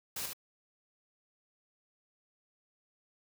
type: noise with echo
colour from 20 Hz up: white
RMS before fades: -38 dBFS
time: 0.16-0.26 s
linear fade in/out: 5 ms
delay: 73 ms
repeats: 1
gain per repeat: -4 dB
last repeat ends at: 0.333 s
effects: none